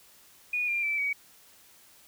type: tone with pitch steps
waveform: sine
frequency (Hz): 2457 / 2390 / 2324 / 2261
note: D#7 / D7 / D7 / C#7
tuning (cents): -22 / +30 / -19 / +34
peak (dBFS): -26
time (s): 0.53-1.13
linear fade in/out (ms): 5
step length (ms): 150
effects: white hiss -57 dBFS RMS until 2.07 s